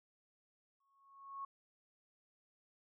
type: tone with exponential growth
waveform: sine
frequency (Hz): 1100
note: C#6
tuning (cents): -14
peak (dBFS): -40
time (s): 0.8-1.45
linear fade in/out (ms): 5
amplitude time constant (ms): 140
effects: none